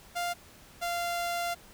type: tone pair in turn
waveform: sawtooth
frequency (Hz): 698.5 / 692.9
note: F5 / F5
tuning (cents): 0 / -14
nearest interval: unison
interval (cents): 14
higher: first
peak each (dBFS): -26 / -26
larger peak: neither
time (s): 0.15-0.34 / 0.81-1.55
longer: second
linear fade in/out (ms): 20
effects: pink hiss -54 dBFS RMS until 1.73 s